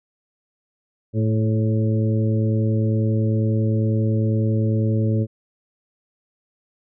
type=harmonic tone with a mistuned harmonic; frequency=110 Hz; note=A2; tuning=in tune; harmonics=1 / 2 / 3 / 4 / 5; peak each=-18 / -24 / -28 / -30 / -32 dBFS; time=1.13-5.27 s; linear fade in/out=50 ms; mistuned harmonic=4; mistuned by=-31 cents; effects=none